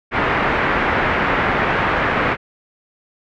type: low-pass noise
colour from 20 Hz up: white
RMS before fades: -18 dBFS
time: 0.11-2.37 s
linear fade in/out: 50 ms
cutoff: 2000 Hz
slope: 24 dB/octave
effects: none